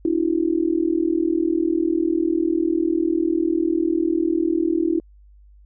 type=tone with amplitude modulation; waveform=sine; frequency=330 Hz; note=E4; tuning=2 cents sharp; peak=-13 dBFS; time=0.05-5 s; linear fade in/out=2 ms; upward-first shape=sine; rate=40 Hz; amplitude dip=95%; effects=added 50 Hz sine -46 dBFS peak until 5.65 s